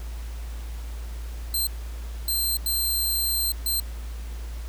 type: tone bursts at uneven times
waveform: 5% pulse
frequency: 4134 Hz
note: C8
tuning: 22 cents flat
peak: -16 dBFS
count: 4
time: 1.54-1.67 / 2.28-2.57 / 2.66-3.52 / 3.66-3.8 s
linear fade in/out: 2 ms
effects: added 57 Hz sine -31 dBFS peak until 4.68 s + pink hiss -47 dBFS RMS until 4.68 s